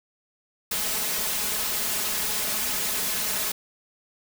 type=noise with comb filter; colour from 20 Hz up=white; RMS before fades=-27 dBFS; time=0.71-3.52 s; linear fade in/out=5 ms; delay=4.7 ms; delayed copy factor=+0.7; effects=none